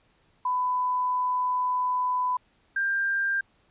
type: tone pair in turn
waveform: sine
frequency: 1000 / 1591.4 Hz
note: B5 / G6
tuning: +21 / +26 cents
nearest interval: minor sixth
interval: 805 cents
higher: second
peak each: -23 / -23 dBFS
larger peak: neither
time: 0.45-2.37 / 2.76-3.41 s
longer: first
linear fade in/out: 5 ms
effects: pink hiss -65 dBFS RMS until 3.7 s + resampled to 8000 Hz